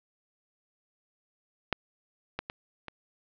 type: clicks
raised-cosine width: 0.3 ms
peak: -9 / -15 / -19 / -22 dBFS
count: 4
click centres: 1.727 / 2.39 / 2.499 / 2.883 s
effects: low-pass 4000 Hz 12 dB/octave